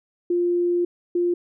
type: tone bursts at uneven times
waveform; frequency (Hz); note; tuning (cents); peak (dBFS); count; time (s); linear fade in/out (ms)
sine; 350; F4; +4; -18; 2; 0.3-0.85 / 1.15-1.34; 5
effects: none